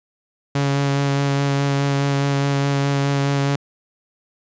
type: tone with vibrato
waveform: sawtooth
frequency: 140 Hz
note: C#3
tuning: 18 cents sharp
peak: -13 dBFS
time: 0.55-3.56 s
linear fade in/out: 5 ms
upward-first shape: sine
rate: 4.8 Hz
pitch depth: 13 cents each way
effects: resampled to 16000 Hz